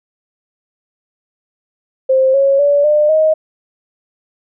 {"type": "tone with pitch steps", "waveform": "sine", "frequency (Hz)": [526, 549.6, 574.3, 600, 627], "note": ["C5", "C#5", "D5", "D5", "D#5"], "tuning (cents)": [9, -15, -39, 37, 13], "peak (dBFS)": -8, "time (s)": [2.09, 3.34], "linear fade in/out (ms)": 10, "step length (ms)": 250, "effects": []}